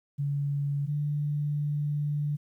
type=tone pair in turn; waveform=sine; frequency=142.4 / 147 Hz; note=C#3 / D3; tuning=+47 / +2 cents; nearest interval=minor second; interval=55 cents; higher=second; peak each=-26 / -26 dBFS; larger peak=neither; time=0.18-0.87 / 0.87-2.37 s; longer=second; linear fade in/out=20 ms; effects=11-bit